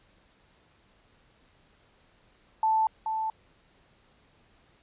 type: tone with echo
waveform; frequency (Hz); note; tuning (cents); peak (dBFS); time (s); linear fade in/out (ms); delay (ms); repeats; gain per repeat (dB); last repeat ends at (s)
sine; 880; A5; 0; -21; 2.63-2.87; 2; 430; 1; -6; 3.3
effects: pink hiss -63 dBFS RMS until 4.82 s + resampled to 8000 Hz